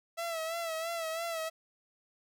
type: tone with vibrato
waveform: sawtooth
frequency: 659.3 Hz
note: E5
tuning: in tune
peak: -30 dBFS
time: 0.17-1.5 s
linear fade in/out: 20 ms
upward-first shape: sine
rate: 3 Hz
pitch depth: 55 cents each way
effects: none